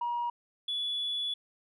sine tone pair in turn, 954 / 3424 Hz, A#5 / A7, +40 / -48 cents, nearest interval octave + minor seventh, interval 2212 cents, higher second, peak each -28 / -29 dBFS, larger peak first, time 0.01-0.3 / 0.68-1.34 s, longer second, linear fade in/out 5 ms, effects tanh soft clip ceiling -26 dBFS

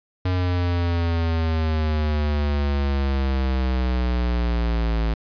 square exponential sweep, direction down, 92 to 55 Hz, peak -20 dBFS, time 0.25-5.14 s, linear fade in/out 5 ms, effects resampled to 11025 Hz

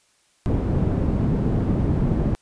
white low-pass noise, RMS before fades -21 dBFS, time 0.46-2.35 s, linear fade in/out 0 ms, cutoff 210 Hz, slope 12 dB/octave, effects white hiss -62 dBFS RMS until 2.41 s + resampled to 22050 Hz

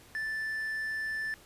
triangle tone, 1760 Hz, A6, in tune, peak -30 dBFS, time 0.15-1.34 s, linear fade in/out 0 ms, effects pink hiss -56 dBFS RMS until 1.45 s + resampled to 32000 Hz

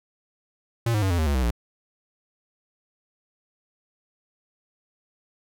square tone with pitch steps, 116.5 / 105.6 / 95.73 / 86.77 / 78.66 / 71.3 / 64.63 / 58.59 Hz, A#2 / G#2 / G2 / F2 / D#2 / C#2 / C2 / A#1, -1 / +29 / -41 / -11 / +19 / +49 / -21 / +9 cents, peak -21 dBFS, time 0.86-1.508 s, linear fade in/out 5 ms, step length 81 ms, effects none

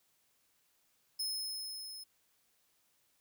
sawtooth tone with level ramp, 5180 Hz, E8, 31 cents flat, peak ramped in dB -31 to -43 dBFS, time 1.19-2.04 s, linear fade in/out 10 ms, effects white hiss -74 dBFS RMS until 3.2 s

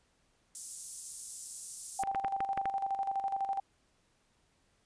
pink high-pass noise, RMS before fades -41 dBFS, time 0.55-2.03 s, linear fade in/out 0 ms, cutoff 7100 Hz, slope 24 dB/octave
sine tone with tremolo, 784 Hz, G5, in tune, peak -29 dBFS, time 1.99-3.6 s, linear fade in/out 5 ms, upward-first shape square, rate 12 Hz, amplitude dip 60%
clicks, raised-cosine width 0.5 ms, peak -21 dBFS, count 6, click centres 2.036 / 2.148 / 2.247 / 2.405 / 2.576 / 2.656 s
effects pink hiss -72 dBFS RMS until 4.85 s + resampled to 22050 Hz

